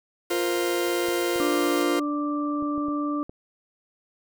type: noise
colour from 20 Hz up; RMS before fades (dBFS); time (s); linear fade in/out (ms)
white; -39; 0.3-1.83; 2
type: chord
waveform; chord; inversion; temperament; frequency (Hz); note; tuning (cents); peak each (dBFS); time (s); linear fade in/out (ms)
40% pulse; F suspended fourth; none; just; 349.2 / 465.6 / 523.8; F4 / Bb4 / C5; 0 / -2 / +2; -24 / -30 / -30; 0.3-2; 10
type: clicks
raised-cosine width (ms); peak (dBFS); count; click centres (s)
2; -27; 6; 1.086 / 1.36 / 2.625 / 2.779 / 2.884 / 3.295
type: harmonic tone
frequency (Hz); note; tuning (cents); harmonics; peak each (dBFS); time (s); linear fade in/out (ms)
293.7; D4; 0; 1 / 2 / 4; -25 / -36 / -31; 1.4-3.23; 0
effects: none